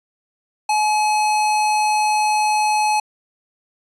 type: tone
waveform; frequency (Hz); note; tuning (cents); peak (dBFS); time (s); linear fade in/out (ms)
square; 850; G#5; +40; -16; 0.69-3; 5
effects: resampled to 24000 Hz